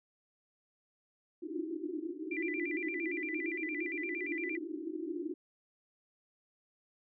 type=band-pass noise; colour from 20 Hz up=pink; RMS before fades=-39 dBFS; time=1.42-5.34 s; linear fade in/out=10 ms; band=300 to 360 Hz; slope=96 dB/octave
type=tone with vibrato; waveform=sine; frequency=2174 Hz; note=C#7; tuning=34 cents flat; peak=-37 dBFS; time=2.31-4.57 s; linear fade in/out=5 ms; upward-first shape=square; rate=8.7 Hz; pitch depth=150 cents each way
effects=none